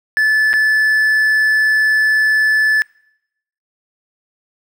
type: tone with dropouts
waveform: triangle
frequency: 1738 Hz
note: A6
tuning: 22 cents flat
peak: -9 dBFS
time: 0.17-2.82 s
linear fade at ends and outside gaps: 0 ms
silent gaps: 0.531-0.538 s
effects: noise-tail reverb RT60 0.8 s tail -24 dB re dry